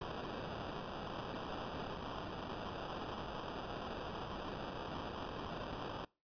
blue noise with sample-and-hold, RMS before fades -44 dBFS, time 0.01-6.05 s, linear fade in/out 5 ms, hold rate 2100 Hz, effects noise-tail reverb RT60 0.3 s tail -24 dB re dry + resampled to 11025 Hz

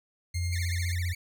sine tone with pitch glide, 87.31 to 88.02 Hz, F2 to F2, 0 to +14 cents, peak -27 dBFS, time 0.34-1.14 s, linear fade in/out 20 ms, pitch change +14 cents, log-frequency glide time 0.65-0.98 s
15% pulse tone with tremolo, 2122 Hz, C7, 24 cents sharp, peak -31 dBFS, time 0.34-0.94 s, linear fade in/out 5 ms, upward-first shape sine, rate 11 Hz, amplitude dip 40%
sawtooth tone with vibrato, 2014 Hz, B6, 33 cents sharp, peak -34 dBFS, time 0.52-1.15 s, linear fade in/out 5 ms, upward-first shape sine, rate 15 Hz, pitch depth 240 cents each way
effects none

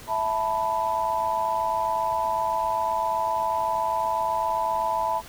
sine chord, E suspended fourth, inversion none, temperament equal, 659.3 / 880 / 987.8 Hz, E5 / A5 / B5, 0 / 0 / 0 cents, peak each -29 / -26 / -26 dBFS, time 0.07-5.22 s, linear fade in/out 50 ms, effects pink hiss -44 dBFS RMS until 5.28 s

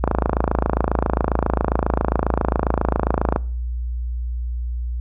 click train, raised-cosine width 1 ms, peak -3 dBFS, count 92, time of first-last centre 0.04-3.361 s, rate 27.4 Hz, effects noise-tail reverb RT60 0.5 s tail -24 dB re dry + added 60 Hz sine -22 dBFS peak until 5 s

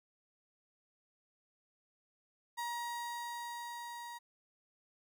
35% pulse tone with level ramp, 949 Hz, A#5, 31 cents sharp, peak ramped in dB -35 to -43 dBFS, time 2.57-4.19 s, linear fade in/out 20 ms, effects none

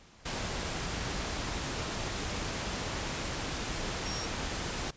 sine tone in noise, 5580 Hz, F8, 2 cents flat, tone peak -39 dBFS, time 4.05-4.26 s, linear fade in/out 10 ms, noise pink, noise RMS -35 dBFS, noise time 0.25-4.91 s, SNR -7 dB, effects pink hiss -57 dBFS RMS until 4.96 s + resampled to 16000 Hz

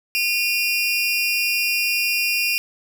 30% pulse tone pair together, 2446 / 2746 Hz, D#7 / F7, -30 / -30 cents, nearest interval major second, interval 200 cents, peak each -19 dBFS, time 0.15-2.58 s, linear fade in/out 0 ms, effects none

